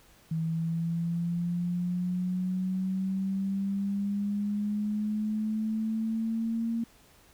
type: linear sweep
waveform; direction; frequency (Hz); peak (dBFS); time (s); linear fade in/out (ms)
sine; up; 160.9 to 230.8; -27; 0.31-6.84; 5
effects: pink hiss -59 dBFS RMS until 7.33 s